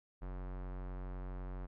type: tone with low-pass filter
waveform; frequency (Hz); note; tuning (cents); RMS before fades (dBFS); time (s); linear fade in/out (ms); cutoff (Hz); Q
square; 46.02; F#1; -9; -43; 0.21-1.67; 20; 1300; 1.1
effects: none